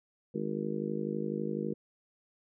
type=harmonic tone; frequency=52 Hz; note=G#1; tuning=3 cents sharp; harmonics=3 / 4 / 5 / 6 / 7 / 8 / 9; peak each=-40 / -36 / -45 / -40 / -38 / -42 / -39 dBFS; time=0.34-1.74 s; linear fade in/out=10 ms; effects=none